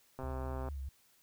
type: click train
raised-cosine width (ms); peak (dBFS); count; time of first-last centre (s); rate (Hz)
1; -29; 66; 0.19-0.686; 131
type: tone with vibrato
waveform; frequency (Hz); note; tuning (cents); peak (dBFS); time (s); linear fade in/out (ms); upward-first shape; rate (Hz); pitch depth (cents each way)
sine; 69.3; C#2; 0; -38; 0.23-0.89; 5; sine; 4.7; 68
effects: white hiss -68 dBFS RMS until 1.22 s